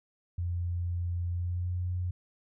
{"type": "tone with pitch glide", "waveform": "sine", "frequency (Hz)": [87.31, 89.71], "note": ["F2", "F2"], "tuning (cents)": [0, 47], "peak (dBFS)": -29, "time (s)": [0.38, 2.11], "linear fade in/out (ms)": 5, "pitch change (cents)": 47, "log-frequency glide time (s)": [1.31, 1.76], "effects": []}